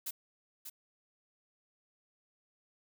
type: noise with echo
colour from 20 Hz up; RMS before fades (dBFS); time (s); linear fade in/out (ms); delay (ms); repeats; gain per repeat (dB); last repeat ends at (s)
blue; -38; 0.06-0.11; 10; 590; 1; -7; 0.7
effects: none